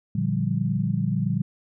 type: chord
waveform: sine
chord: G minor seventh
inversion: first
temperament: equal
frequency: 116.54 / 146.83 / 174.61 / 196 Hz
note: Bb2 / D3 / F3 / G3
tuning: 0 / 0 / 0 / 0 cents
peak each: -27 dBFS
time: 0.15-1.42 s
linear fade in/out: 5 ms
effects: none